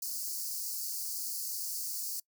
white high-pass noise, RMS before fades -37 dBFS, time 0.02-2.2 s, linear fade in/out 5 ms, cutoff 4400 Hz, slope 96 dB/octave, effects noise-tail reverb RT60 0.1 s tail -24 dB re dry

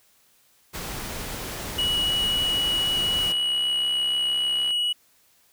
pink noise, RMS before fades -33 dBFS, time 0.73-3.33 s, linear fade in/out 20 ms
triangle tone, 2924 Hz, F#7, 21 cents flat, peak -20 dBFS, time 1.78-4.93 s, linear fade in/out 10 ms
click train, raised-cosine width 0.3 ms, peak -24 dBFS, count 175, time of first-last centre 2.09-4.707 s, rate 66.5 Hz
effects white hiss -61 dBFS RMS until 5.52 s

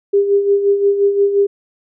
sine tone with tremolo, 401.2 Hz, G4, 40 cents sharp, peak -8 dBFS, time 0.13-1.47 s, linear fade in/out 10 ms, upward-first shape sine, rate 5.7 Hz, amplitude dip 60%, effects none

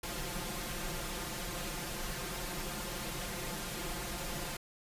pink noise with comb filter, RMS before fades -39 dBFS, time 0.03-4.57 s, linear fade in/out 5 ms, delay 5.7 ms, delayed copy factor +0.9, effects resampled to 32000 Hz

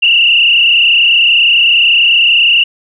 sine tone with frequency modulation, 2794 Hz, F7, in tune, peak -5 dBFS, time 0.02-2.64 s, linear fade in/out 10 ms, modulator 31 Hz, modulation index 3.6, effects none

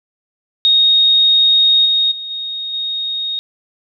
sine tone with level steps, 3729 Hz, A#7, in tune, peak -8 / -11 / -24 / -21 / -18 dBFS, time 0.65-3.39 s, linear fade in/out 0 ms, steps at 1.85 / 2.11 / 2.3 / 2.73 s, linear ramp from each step 10 ms, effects none

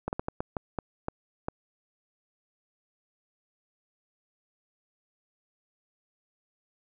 slowing click train, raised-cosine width 1 ms, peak -16 dBFS, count 9, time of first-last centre 0.08-1.485 s, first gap 49 ms, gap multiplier 1.35, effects none

